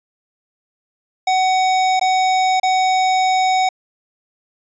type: tone with dropouts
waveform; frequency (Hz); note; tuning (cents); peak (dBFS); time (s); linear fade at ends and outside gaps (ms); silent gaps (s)
square; 750; F#5; +23; -14; 1.27-3.69; 5; 1.996-2.012 / 2.599-2.631
effects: resampled to 16000 Hz